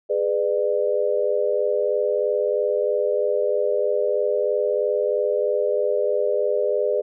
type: chord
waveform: sine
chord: G# diminished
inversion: none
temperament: just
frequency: 415.3 / 498.4 / 598 Hz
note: G#4 / B4 / D5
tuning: 0 / +16 / +31 cents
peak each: -23 dBFS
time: 0.09-7.02 s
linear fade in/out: 20 ms
effects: none